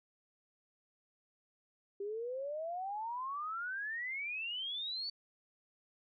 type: exponential sweep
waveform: sine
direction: up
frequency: 392 to 4560 Hz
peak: -37 dBFS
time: 2-5.1 s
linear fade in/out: 5 ms
effects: none